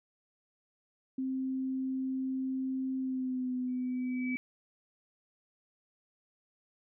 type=tone with pitch glide; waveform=sine; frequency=262.5 to 252.1 Hz; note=C4 to B3; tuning=+6 to +36 cents; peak=-31 dBFS; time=1.18-4.36 s; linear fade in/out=5 ms; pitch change=-70 cents; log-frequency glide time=2.98-3.55 s
type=tone with exponential growth; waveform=sine; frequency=2293 Hz; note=D7; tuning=42 cents flat; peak=-34 dBFS; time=3.68-4.37 s; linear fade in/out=0 ms; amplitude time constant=150 ms
effects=none